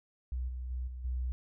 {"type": "tone with level steps", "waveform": "sine", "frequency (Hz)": 62.6, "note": "B1", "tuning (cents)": 24, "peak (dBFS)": [-32, -36, -33, -39, -31], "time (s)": [0.32, 1.32], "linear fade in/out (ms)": 0, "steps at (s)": [0.48, 0.7, 0.87, 1.04], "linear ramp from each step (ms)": 10, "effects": []}